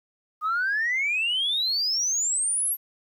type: exponential sweep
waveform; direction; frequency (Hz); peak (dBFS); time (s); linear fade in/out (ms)
sine; up; 1221 to 11840; -21; 0.41-2.77; 50
effects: tanh soft clip ceiling -19 dBFS + 10-bit